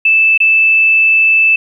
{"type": "tone with dropouts", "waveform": "sine", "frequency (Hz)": 2634, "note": "E7", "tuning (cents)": -2, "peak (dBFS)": -6, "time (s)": [0.05, 1.56], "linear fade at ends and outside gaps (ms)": 5, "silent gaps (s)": [0.377, 0.402], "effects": ["8-bit"]}